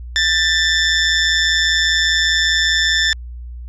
20% pulse tone with amplitude modulation, 1770 Hz, A6, 10 cents sharp, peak -6 dBFS, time 0.16-3.13 s, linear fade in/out 0 ms, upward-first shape sine, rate 165 Hz, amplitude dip 50%, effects added 60 Hz sine -28 dBFS peak until 3.68 s + resampled to 22050 Hz

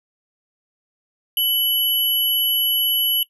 sine tone pair together, 2994 / 11350 Hz, F#7 / F9, +20 / +27 cents, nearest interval octave + major seventh, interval 2307 cents, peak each -18 / -20 dBFS, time 1.37-3.23 s, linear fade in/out 2 ms, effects noise-tail reverb RT60 0.1 s tail -18 dB re dry

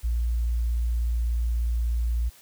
sine tone, 58.27 Hz, A#1, in tune, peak -22 dBFS, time 0.03-2.3 s, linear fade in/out 20 ms, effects white hiss -53 dBFS RMS until 2.41 s

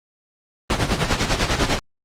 pink noise with tremolo, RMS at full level -17 dBFS, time 0.7-1.79 s, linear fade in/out 0 ms, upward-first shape sine, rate 10 Hz, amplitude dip 70%, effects low-pass 6000 Hz 12 dB/octave + Opus 24 kbps

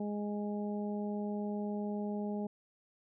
harmonic tone, 207.1 Hz, G#3, 5 cents flat, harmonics 1 / 2 / 3 / 4, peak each -35 / -41 / -45 / -47 dBFS, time 0-2.47 s, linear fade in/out 5 ms, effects none

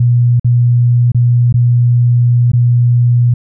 sine tone with dropouts, 121 Hz, B2, 35 cents flat, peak -6 dBFS, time 0-3.34 s, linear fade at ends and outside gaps 5 ms, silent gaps 0.397-0.445 / 1.119-1.146 / 1.526-1.541 / 2.518-2.533 s, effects none

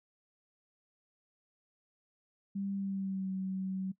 sine tone with pitch glide, 197.4 to 189.47 Hz, G3 to F#3, +12 to +41 cents, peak -33 dBFS, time 2.55-3.92 s, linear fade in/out 10 ms, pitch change -71 cents, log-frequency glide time 2.74-3.31 s, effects noise-tail reverb RT60 0.1 s tail -20 dB re dry

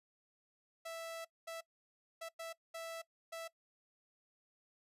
sawtooth tone bursts at uneven times, 659.3 Hz, E5, in tune, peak -39 dBFS, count 6, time 0.85-1.25 / 1.47-1.61 / 2.21-2.29 / 2.39-2.53 / 2.74-3.02 / 3.32-3.48 s, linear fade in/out 10 ms, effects noise-tail reverb RT60 0.1 s tail -21 dB re dry + resampled to 32000 Hz

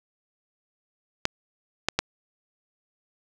clicks, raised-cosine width 0.2 ms, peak -4 dBFS, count 3, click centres 1.254 / 1.886 / 1.99 s, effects none

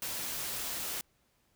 white noise, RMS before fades -37 dBFS, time 0.02-1.01 s, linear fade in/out 2 ms, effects pink hiss -72 dBFS RMS until 1.55 s

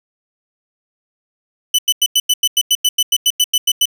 sawtooth tone bursts, 2993 Hz, F#7, 19 cents sharp, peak -7 dBFS, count 16, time 1.74-3.856 s, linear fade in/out 5 ms, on 46 ms, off 92 ms, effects none

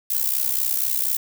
violet noise with amplitude modulation, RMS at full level -19 dBFS, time 0.1-1.17 s, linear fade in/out 5 ms, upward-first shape sine, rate 64.2 Hz, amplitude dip 80%, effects none

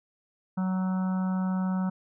harmonic tone, 186.7 Hz, F#3, 16 cents sharp, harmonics 1 / 3 / 4 / 5 / 6 / 7 / 8, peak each -25 / -44 / -43 / -41 / -50 / -43 / -49 dBFS, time 0.57-1.9 s, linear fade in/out 10 ms, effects none

